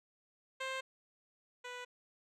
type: tone pair in turn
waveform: 10% pulse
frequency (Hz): 527 / 493.7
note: C5 / B4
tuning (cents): +12 / -1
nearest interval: minor second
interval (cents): 113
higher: first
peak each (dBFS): -29 / -35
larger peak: first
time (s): 0.6-0.81 / 1.64-1.85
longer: neither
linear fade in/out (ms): 10
effects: low-pass 6000 Hz 12 dB/octave